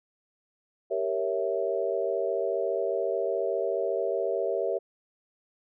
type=chord; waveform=sine; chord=G diminished seventh; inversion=none; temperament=equal; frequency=392 / 466.2 / 554.4 / 659.3 Hz; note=G4 / Bb4 / Db5 / Fb5; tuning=0 / 0 / 0 / 0 cents; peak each=-31 dBFS; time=0.9-4.79 s; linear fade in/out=20 ms; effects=none